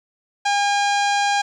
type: harmonic tone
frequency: 810 Hz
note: G#5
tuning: 43 cents flat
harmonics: 1 / 2 / 3 / 4 / 5 / 6 / 7 / 8 / 9 / 10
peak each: -18 / -24 / -28 / -30 / -32 / -34 / -35 / -36 / -37 / -38 dBFS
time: 0.45-1.42 s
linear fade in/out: 10 ms
effects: 9-bit